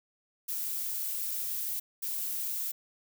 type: noise bursts at uneven times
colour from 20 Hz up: violet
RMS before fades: -34 dBFS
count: 2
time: 0.48-1.8 / 2.02-2.72 s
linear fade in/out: 10 ms
effects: none